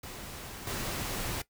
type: noise with level steps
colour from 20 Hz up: pink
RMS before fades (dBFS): -43 / -35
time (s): 0.03-1.42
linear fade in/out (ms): 5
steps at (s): 0.67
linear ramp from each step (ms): 2
effects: noise-tail reverb RT60 0.1 s tail -17 dB re dry